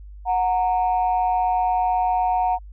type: tone pair together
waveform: sine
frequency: 733.4 / 924 Hz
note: F#5 / A#5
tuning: -15 / -16 cents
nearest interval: major third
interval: 399 cents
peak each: -18 / -22 dBFS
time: 0.25-2.59 s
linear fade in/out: 50 ms
effects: tanh soft clip ceiling -12 dBFS + added 50 Hz sine -37 dBFS peak until 2.72 s